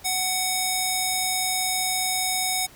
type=tone with band-pass filter; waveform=square; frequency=745 Hz; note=F#5; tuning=12 cents sharp; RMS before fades=-25 dBFS; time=0.04-2.67 s; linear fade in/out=20 ms; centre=10000 Hz; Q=0.51; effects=pink hiss -49 dBFS RMS until 2.75 s